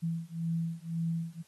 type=beating tone pair; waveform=sine; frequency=164.81 / 166.71 Hz; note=E3 / E3; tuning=0 / +20 cents; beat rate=1.9 Hz; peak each=-34 / -34 dBFS; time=0.02-1.43 s; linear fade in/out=20 ms; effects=white hiss -65 dBFS RMS until 1.47 s + AAC 32 kbps